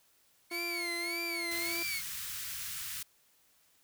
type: tone with vibrato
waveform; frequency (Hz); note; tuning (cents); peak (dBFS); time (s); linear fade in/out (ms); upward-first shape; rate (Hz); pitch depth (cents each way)
30% pulse; 2196; C#7; -17; -32; 0.5-2.02; 50; sine; 1.7; 120
type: tone with pitch glide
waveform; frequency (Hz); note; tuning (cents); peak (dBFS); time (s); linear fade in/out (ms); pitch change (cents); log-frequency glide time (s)
sawtooth; 344.8 to 339.3; F4 to F4; -22 to -50; -36; 0.51-1.83; 5; -28; 0.75-1.44
type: band-stop noise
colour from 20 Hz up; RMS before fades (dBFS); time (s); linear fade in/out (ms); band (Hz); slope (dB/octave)
white; -40; 1.51-3.03; 5; 160 to 1300; 24
effects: white hiss -68 dBFS RMS until 3.83 s